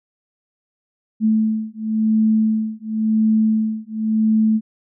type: beating tone pair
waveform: sine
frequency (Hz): 218.2 / 219.14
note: A3 / A3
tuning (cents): -14 / -7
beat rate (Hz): 0.94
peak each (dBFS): -18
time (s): 1.2-4.61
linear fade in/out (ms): 50
effects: none